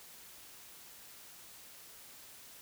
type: silence
effects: white hiss -54 dBFS RMS until 2.61 s